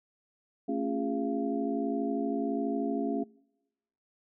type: tone cluster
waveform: sine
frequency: 222.4 / 274.7 / 348.6 / 410 / 687 Hz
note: A3 / C#4 / F4 / G#4 / F5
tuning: +19 / -16 / -3 / -22 / -29 cents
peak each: -35 / -31 / -38 / -36 / -38 dBFS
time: 0.68-3.24 s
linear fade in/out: 10 ms
effects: noise-tail reverb RT60 1.0 s tail -26 dB re dry